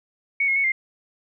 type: tone with pitch steps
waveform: sine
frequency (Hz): 2227 / 2162 / 2214 / 2101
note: C#7 / C#7 / C#7 / C7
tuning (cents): +7 / -44 / -3 / +7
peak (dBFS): -18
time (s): 0.4-0.72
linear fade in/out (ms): 5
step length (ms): 80
effects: none